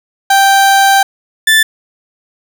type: tone pair in turn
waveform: 30% pulse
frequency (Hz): 784 / 1760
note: G5 / A6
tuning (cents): 0 / 0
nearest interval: octave + major second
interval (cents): 1400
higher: second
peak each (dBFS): -3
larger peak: neither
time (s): 0.3-1.03 / 1.47-1.63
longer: first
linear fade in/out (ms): 5
effects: none